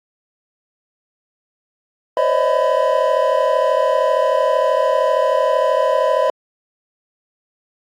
triangle tone cluster, 514 / 552 / 607 / 640 / 1000 Hz, C5 / C#5 / D#5 / D#5 / B5, -31 / -7 / -43 / +49 / +21 cents, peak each -18 dBFS, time 2.17-6.3 s, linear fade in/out 2 ms, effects AAC 48 kbps

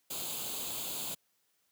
white noise with comb filter, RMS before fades -38 dBFS, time 0.1-1.15 s, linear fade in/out 10 ms, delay 0.27 ms, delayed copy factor +0.75, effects white hiss -75 dBFS RMS until 1.71 s + high-pass 100 Hz 12 dB/octave

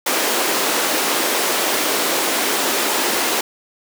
pink high-pass noise, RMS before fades -19 dBFS, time 0.06-3.41 s, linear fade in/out 5 ms, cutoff 290 Hz, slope 24 dB/octave, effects none

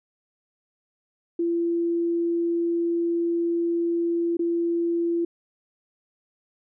sine tone with dropouts, 339.6 Hz, F4, 48 cents flat, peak -21 dBFS, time 1.39-5.25 s, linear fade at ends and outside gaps 5 ms, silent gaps 4.37-4.392 s, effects none

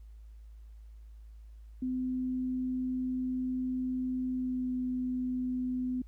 sine tone with pitch glide, 255.2 to 252.6 Hz, C4 to B3, -43 to +39 cents, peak -30 dBFS, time 1.82-6.02 s, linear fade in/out 5 ms, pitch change -18 cents, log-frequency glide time 4.3-4.73 s, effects added 54 Hz sine -47 dBFS peak until 6.07 s + pink hiss -75 dBFS RMS until 6.07 s

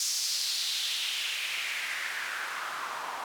white noise with band-pass filter sweep, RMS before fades -33 dBFS, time 0-3.24 s, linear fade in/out 2 ms, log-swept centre 5800 to 940 Hz, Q 2.7, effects none

